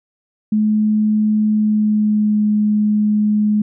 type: tone with pitch glide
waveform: sine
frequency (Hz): 213.6 to 210.7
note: G#3 to G#3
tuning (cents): +49 to +25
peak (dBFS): -12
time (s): 0.52-3.62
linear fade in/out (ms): 5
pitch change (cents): -24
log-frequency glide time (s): 1.5-2.44
effects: none